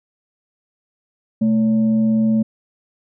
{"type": "tone with frequency modulation", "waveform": "sine", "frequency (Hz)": 220, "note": "A3", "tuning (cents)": 0, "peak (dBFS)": -13, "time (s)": [1.41, 2.43], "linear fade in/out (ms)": 10, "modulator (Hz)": 344, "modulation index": 0.29, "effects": []}